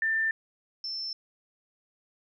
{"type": "tone pair in turn", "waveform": "sine", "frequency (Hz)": [1786, 5329], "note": ["A6", "E8"], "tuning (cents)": [25, 18], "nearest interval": "octave + perfect fifth", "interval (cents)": 1893, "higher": "second", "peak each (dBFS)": [-24, -32], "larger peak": "first", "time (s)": [[0.02, 0.31], [0.84, 1.13]], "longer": "neither", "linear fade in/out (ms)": 2, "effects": []}